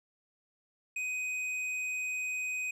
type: tone with hard clipping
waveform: sine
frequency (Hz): 2505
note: D#7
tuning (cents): +11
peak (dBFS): -34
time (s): 0.96-2.71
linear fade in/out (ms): 5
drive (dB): 8
effects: low-pass 12000 Hz 12 dB/octave